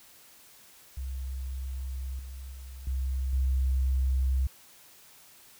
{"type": "tone with level steps", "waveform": "sine", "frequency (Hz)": 65.41, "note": "C2", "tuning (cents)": 0, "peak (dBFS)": [-32, -38, -40, -27, -23], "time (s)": [0.97, 4.47], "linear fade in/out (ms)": 5, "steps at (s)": [2.19, 2.52, 2.87, 3.33], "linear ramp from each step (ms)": 2, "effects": ["white hiss -55 dBFS RMS until 5.59 s"]}